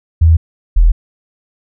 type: tone pair in turn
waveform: sine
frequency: 81.5 / 40.75 Hz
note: E2 / E1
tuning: -19 / -19 cents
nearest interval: octave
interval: 1200 cents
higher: first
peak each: -4 dBFS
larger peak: neither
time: 0.21-0.37 / 0.76-0.92 s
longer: neither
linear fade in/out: 10 ms
effects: none